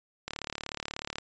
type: click train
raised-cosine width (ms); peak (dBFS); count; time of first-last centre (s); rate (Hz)
0.2; -17; 34; 0.28-1.184; 36.5
effects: resampled to 16000 Hz